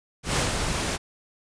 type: noise with ADSR envelope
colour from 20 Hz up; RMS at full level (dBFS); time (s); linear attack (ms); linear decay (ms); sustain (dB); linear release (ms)
pink; -22; 0.23-0.98; 130; 150; -5; 30
effects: resampled to 22050 Hz